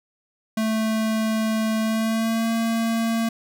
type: tone with pitch glide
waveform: square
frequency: 220 to 227.4 Hz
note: A3 to A#3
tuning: 0 to -43 cents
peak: -21 dBFS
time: 0.57-3.29 s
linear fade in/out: 5 ms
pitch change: +57 cents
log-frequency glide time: 1.81-2.51 s
effects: none